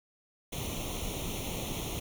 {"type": "noise with comb filter", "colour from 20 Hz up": "pink", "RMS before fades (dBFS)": -36, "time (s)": [0.52, 2], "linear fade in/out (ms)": 10, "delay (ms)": 0.31, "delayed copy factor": 0.85, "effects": []}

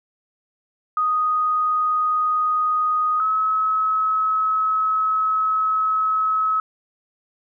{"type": "tone pair in turn", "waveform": "sine", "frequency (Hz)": [1244.5, 1286.2], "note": ["D#6", "E6"], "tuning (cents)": [0, -43], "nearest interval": "minor second", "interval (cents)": 57, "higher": "second", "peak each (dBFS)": -17, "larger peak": "neither", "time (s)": [[0.97, 3.2], [3.2, 6.6]], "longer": "second", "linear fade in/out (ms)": 2, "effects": []}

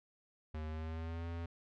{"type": "tone with pitch glide", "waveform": "square", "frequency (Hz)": [77.78, 84.33], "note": ["D#2", "E2"], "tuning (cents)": [0, 40], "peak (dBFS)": -40, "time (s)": [0.54, 1.46], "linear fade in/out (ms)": 5, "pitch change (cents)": 140, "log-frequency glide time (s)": [0.66, 1.27], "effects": ["low-pass 3000 Hz 12 dB/octave"]}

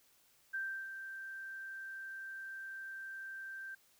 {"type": "tone with ADSR envelope", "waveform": "sine", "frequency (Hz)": 1568, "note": "G6", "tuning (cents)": 0, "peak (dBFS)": -35, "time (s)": [0.53, 3.75], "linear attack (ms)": 17, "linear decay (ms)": 330, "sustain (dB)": -8, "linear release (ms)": 7, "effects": ["white hiss -69 dBFS RMS until 3.99 s"]}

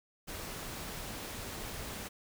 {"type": "noise", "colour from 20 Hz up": "pink", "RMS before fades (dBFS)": -42, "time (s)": [0.27, 2.09], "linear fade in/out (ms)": 20, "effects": []}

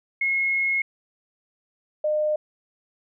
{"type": "tone pair in turn", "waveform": "sine", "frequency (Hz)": [2166, 607.8], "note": ["C#7", "D#5"], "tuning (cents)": [-41, -41], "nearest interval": "octave + minor seventh", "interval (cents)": 2200, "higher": "first", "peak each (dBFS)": [-20, -20], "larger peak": "neither", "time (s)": [[0.21, 0.82], [2.04, 2.36]], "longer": "first", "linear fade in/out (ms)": 5, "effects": []}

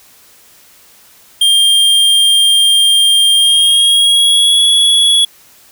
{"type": "tone with pitch glide", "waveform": "square", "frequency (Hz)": [3200, 3369], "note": ["G7", "G#7"], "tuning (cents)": [35, 24], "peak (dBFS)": -7, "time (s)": [1.41, 5.25], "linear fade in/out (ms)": 5, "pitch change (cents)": 89, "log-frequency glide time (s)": [3.34, 4.62], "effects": ["white hiss -44 dBFS RMS until 5.71 s"]}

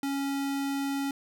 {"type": "tone", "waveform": "square", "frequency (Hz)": 277.2, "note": "C#4", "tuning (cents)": 0, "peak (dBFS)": -29, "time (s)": [0.03, 1.11], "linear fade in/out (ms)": 2, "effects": []}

